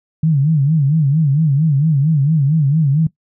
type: tone with vibrato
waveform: sine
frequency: 148.5 Hz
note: D3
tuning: 20 cents sharp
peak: -10 dBFS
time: 0.23-3.07 s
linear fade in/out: 5 ms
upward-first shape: sine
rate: 4.4 Hz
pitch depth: 160 cents each way
effects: noise-tail reverb RT60 0.1 s tail -19 dB re dry